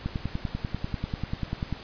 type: click train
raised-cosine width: 5 ms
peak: -16 dBFS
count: 18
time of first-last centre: 0.06-1.727 s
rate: 10.2 Hz
effects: pink hiss -43 dBFS RMS until 1.83 s + resampled to 11025 Hz